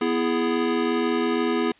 square chord, E major, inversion second, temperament equal with one note detuned, 246.9 / 332.9 / 415.3 Hz, B3 / E4 / G#4, 0 / +17 / 0 cents, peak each -26 dBFS, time 0.01-1.72 s, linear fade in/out 5 ms, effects white hiss -55 dBFS RMS until 1.79 s + resampled to 8000 Hz

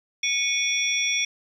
sine tone cluster, 2214 / 2446 / 3429 / 5640 Hz, C#7 / D#7 / A7 / F8, -3 / -30 / -45 / +16 cents, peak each -27 dBFS, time 0.23-1.25 s, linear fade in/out 5 ms, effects 9-bit

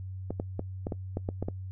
clicks, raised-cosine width 2 ms, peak -18 dBFS, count 9, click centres 0.306 / 0.399 / 0.594 / 0.869 / 0.922 / 1.171 / 1.289 / 1.426 / 1.485 s, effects noise-tail reverb RT60 0.1 s tail -22 dB re dry + added 94 Hz sine -36 dBFS peak until 1.71 s

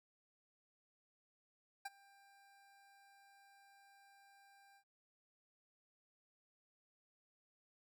25% pulse tone with ADSR envelope, 794 Hz, G5, 22 cents sharp, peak -37 dBFS, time 1.85-4.84 s, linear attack 8 ms, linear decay 28 ms, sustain -24 dB, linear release 77 ms, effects none

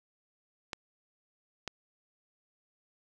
clicks, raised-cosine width 0.2 ms, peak -18 dBFS, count 2, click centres 0.732 / 1.677 s, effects none

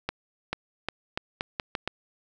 accelerating click train, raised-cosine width 0.3 ms, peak -12 dBFS, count 8, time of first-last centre 0.09-1.876 s, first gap 440 ms, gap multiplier 0.81, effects none

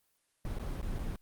brown noise with dropouts, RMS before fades -36 dBFS, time 0.45-1.16 s, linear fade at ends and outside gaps 1 ms, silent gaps 0.586-0.596 / 0.815-0.828 / 0.987-0.991 s, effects white hiss -75 dBFS RMS until 1.21 s + Opus 24 kbps

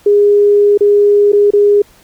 sine tone with dropouts, 410 Hz, G#4, 22 cents flat, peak -5 dBFS, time 0.06-1.82 s, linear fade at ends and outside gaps 5 ms, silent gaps 0.776-0.807 / 1.321-1.33 / 1.506-1.534 s, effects pink hiss -46 dBFS RMS until 2.03 s

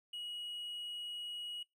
triangle tone, 2905 Hz, F#7, 32 cents flat, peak -40 dBFS, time 0.13-1.63 s, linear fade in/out 5 ms, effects noise-tail reverb RT60 0.2 s tail -23 dB re dry

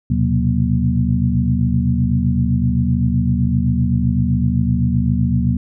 sine tone cluster, 77.8 / 123.4 / 131.2 / 184.8 / 236.4 Hz, D#2 / B2 / C3 / F#3 / A#3, 0 / -1 / +5 / -2 / +24 cents, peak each -20 dBFS, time 0.1-5.57 s, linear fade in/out 5 ms, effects none

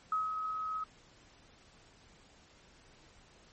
sine tone with ADSR envelope, 1274 Hz, D#6, 41 cents sharp, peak -28 dBFS, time 0.12-0.84 s, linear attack 3 ms, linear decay 180 ms, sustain -6 dB, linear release 6 ms, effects pink hiss -61 dBFS RMS until 3.52 s + MP3 32 kbps

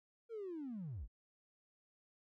triangle linear sweep, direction down, 472.3 to 36.71 Hz, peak -39 dBFS, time 0.29-1.08 s, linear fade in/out 50 ms, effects tanh soft clip ceiling -39 dBFS

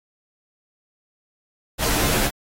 pink noise with comb filter, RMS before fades -21 dBFS, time 1.78-2.31 s, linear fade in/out 50 ms, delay 12 ms, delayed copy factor -0.95, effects AAC 48 kbps

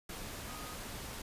sine tone in noise, 1244.5 Hz, D#6, in tune, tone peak -50 dBFS, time 0.48-0.74 s, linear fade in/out 5 ms, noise pink, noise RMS -44 dBFS, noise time 0.09-1.22 s, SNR -9 dB, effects resampled to 32000 Hz

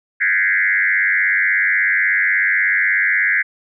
sine tone with frequency modulation, 1864.7 Hz, A#6, in tune, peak -13 dBFS, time 0.2-3.43 s, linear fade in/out 20 ms, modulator 96.4 Hz, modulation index 3.1, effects none

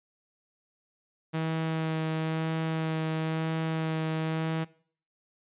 sawtooth tone with vibrato, 160 Hz, D#3, 49 cents sharp, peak -24 dBFS, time 1.33-4.65 s, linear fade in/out 20 ms, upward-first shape sine, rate 1 Hz, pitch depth 12 cents each way, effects noise-tail reverb RT60 0.5 s tail -20 dB re dry + resampled to 8000 Hz

